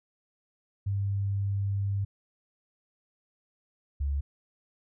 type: tone pair in turn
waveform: sine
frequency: 99.4 / 70.29 Hz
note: G2 / C#2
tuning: +25 / +25 cents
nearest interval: tritone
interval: 600 cents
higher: first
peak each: -26 dBFS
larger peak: neither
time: 0.86-2.05 / 4-4.21 s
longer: first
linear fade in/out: 10 ms
effects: none